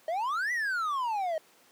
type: exponential two-way sweep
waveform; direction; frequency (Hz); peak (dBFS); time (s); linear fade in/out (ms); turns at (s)
triangle; up then down; 617 to 2001 to 617; -26; 0.08-1.38; 2; 0.52
effects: pink hiss -60 dBFS RMS until 1.71 s + high-pass 300 Hz 12 dB/octave